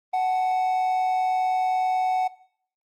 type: tone pair together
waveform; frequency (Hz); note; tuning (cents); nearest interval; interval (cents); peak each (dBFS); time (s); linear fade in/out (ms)
triangle; 743 / 872.5; F#5 / A5; +7 / -15; minor third; 278; -19 / -31; 0.13-2.28; 10
effects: noise-tail reverb RT60 0.6 s tail -19 dB re dry + Opus 24 kbps